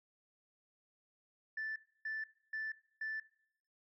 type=tone bursts; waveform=sine; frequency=1759 Hz; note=A6; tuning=1 cent flat; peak=-36 dBFS; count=4; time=1.57-3.2 s; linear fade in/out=5 ms; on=190 ms; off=290 ms; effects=noise-tail reverb RT60 0.7 s tail -21 dB re dry + tanh soft clip ceiling -34 dBFS